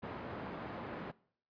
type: band-pass noise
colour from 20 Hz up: pink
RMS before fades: -44 dBFS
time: 0.02-1.12 s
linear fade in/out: 20 ms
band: 130 to 1500 Hz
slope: 12 dB/octave
effects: noise-tail reverb RT60 0.6 s tail -22 dB re dry + resampled to 11025 Hz